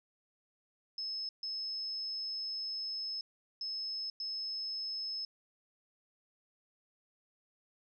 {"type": "tone bursts at uneven times", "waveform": "sine", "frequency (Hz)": 5200, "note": "E8", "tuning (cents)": -24, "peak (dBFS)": -36, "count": 4, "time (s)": [[0.98, 1.29], [1.43, 3.21], [3.61, 4.1], [4.2, 5.25]], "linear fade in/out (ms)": 2, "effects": []}